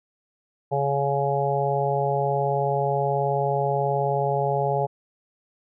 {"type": "harmonic tone", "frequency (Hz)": 139.9, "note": "C#3", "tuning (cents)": 16, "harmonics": [1, 3, 4, 5, 6], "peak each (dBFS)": [-27, -27, -27, -27, -27], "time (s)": [0.71, 4.87], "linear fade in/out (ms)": 20, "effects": []}